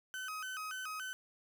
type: tone with vibrato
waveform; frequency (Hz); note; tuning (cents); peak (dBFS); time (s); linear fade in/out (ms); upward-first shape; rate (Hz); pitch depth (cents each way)
35% pulse; 1386; F6; -14; -38; 0.14-1.13; 0; square; 3.5; 160
effects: none